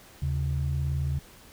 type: tone pair together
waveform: sine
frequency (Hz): 77.34 / 136.1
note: D#2 / C#3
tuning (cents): -10 / -31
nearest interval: minor seventh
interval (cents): 979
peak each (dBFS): -27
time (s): 0.22-1.19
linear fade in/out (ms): 5
effects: tanh soft clip ceiling -19 dBFS + pink hiss -52 dBFS RMS until 1.52 s